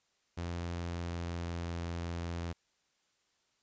sawtooth tone with pitch glide, 86.1 to 85.21 Hz, F2 to F2, -24 to -42 cents, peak -32 dBFS, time 0.37-2.53 s, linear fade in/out 10 ms, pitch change -18 cents, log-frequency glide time 0.75-1.79 s, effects white hiss -75 dBFS RMS until 3.62 s + resampled to 16000 Hz

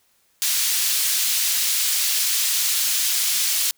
pink high-pass noise, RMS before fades -21 dBFS, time 0.42-3.71 s, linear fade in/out 0 ms, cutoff 3800 Hz, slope 12 dB/octave, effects white hiss -63 dBFS RMS until 3.77 s

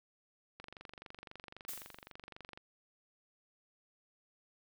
click train, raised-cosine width 0.3 ms, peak -32 dBFS, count 48, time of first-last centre 0.6-2.575 s, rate 23.8 Hz
blue noise with exponential decay, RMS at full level -40 dBFS, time 1.68-2.12 s, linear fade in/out 5 ms, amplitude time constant 95 ms
effects none

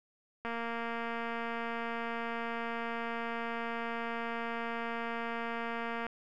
click train, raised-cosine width 0.5 ms, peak -23 dBFS, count 1304, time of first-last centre 0.45-6.066 s, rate 232 Hz, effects none

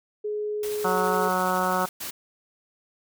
sine tone, 420.4 Hz, G#4, 21 cents sharp, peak -26 dBFS, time 0.24-1.29 s, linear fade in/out 10 ms
white noise with tremolo, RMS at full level -37 dBFS, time 0.63-1.89 s, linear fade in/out 2 ms, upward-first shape sine, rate 12 Hz, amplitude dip 25%
harmonic tone, 184 Hz, F#3, 9 cents flat, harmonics 1 / 2 / 3 / 4 / 5 / 6 / 7 / 8, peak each -31 / -33 / -30 / -29 / -29 / -31 / -28 / -33 dBFS, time 0.84-1.86 s, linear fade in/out 10 ms
white noise, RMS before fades -34 dBFS, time 2-2.11 s, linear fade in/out 10 ms
effects none

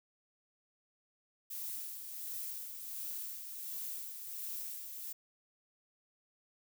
violet noise with tremolo, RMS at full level -41 dBFS, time 1.5-5.13 s, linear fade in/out 10 ms, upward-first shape sine, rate 1.4 Hz, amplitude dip 45%, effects none

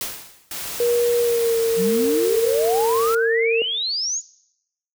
white noise with exponential decay, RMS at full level -25 dBFS, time 0.01-0.57 s, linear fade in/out 1 ms, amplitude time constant 120 ms
white noise, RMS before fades -30 dBFS, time 0.51-3.15 s, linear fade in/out 2 ms
sine tone with pitch glide, 476.6 to 456.7 Hz, A#4 to A#4, +38 to -36 cents, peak -16 dBFS, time 0.8-3.62 s, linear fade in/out 2 ms, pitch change -74 cents, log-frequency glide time 1.19-1.59 s
sine exponential sweep, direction up, 170.6 to 7040 Hz, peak -21 dBFS, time 1.76-4.22 s, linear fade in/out 50 ms
effects noise-tail reverb RT60 0.8 s tail -20 dB re dry

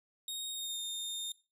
sawtooth tone with pitch glide, 3729 to 3652 Hz, A#7 to A#7, 0 to -36 cents, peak -34 dBFS, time 0.28-1.32 s, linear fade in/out 2 ms, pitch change -36 cents, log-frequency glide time 0.51-0.8 s, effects noise-tail reverb RT60 0.3 s tail -18 dB re dry

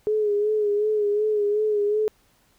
sine tone with vibrato, 419.8 Hz, G#4, 19 cents sharp, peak -19 dBFS, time 0.07-2.08 s, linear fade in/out 0 ms, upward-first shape sine, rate 2.7 Hz, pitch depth 46 cents each way, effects pink hiss -62 dBFS RMS until 2.58 s

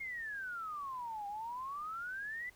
sine exponential two-way sweep, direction down then up, 2164 to 798 to 2023 Hz, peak -39 dBFS, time 0-2.5 s, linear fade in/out 10 ms, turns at 1.27 s, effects pink hiss -64 dBFS RMS until 2.55 s

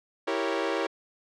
sawtooth chord, E diminished seventh, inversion none, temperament equal, 329.6 / 392 / 466.2 / 554.4 Hz, E4 / G4 / Bb4 / Db5, 0 / 0 / 0 / 0 cents, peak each -28 dBFS, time 0.27-0.87 s, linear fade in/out 10 ms, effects low-pass 4000 Hz 12 dB/octave

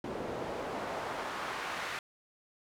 pink noise with band-pass filter sweep, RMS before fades -38 dBFS, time 0.04-1.99 s, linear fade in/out 2 ms, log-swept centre 390 to 1700 Hz, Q 1, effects none

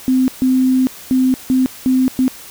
sine tone bursts at uneven times, 258.4 Hz, C4, 21 cents flat, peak -10 dBFS, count 6, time 0.08-0.28 / 0.42-0.87 / 1.11-1.34 / 1.5-1.66 / 1.86-2.08 / 2.19-2.28 s, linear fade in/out 0 ms, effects white hiss -36 dBFS RMS until 2.5 s

